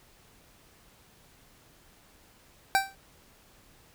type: tone with exponential decay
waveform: 25% pulse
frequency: 779 Hz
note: G5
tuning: 11 cents flat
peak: -14 dBFS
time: 2.75-2.95 s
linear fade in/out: 0 ms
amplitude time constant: 43 ms
effects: pink hiss -59 dBFS RMS until 3.94 s